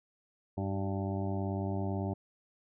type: harmonic tone with a mistuned harmonic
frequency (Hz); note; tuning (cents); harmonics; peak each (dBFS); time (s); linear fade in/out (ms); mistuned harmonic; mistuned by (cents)
98; G2; 0; 1 / 2 / 3 / 4 / 6 / 7 / 8 / 9; -34 / -37 / -40 / -41 / -44 / -44 / -47 / -48; 0.57-2.14; 10; 4; -37
effects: none